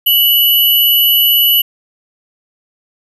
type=tone pair together; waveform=sine; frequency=2960 / 11818 Hz; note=F#7 / F#9; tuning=0 / -3 cents; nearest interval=2 octaves; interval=2397 cents; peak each=-10 dBFS; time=0.06-1.62 s; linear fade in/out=10 ms; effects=none